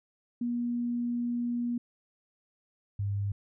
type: tone pair in turn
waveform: sine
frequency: 239.8 / 100.58 Hz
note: A#3 / G2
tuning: +49 / +45 cents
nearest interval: octave + minor third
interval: 1504 cents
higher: first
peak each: -28 dBFS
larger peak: neither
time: 0.41-1.78 / 2.99-3.32 s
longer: first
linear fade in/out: 5 ms
effects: none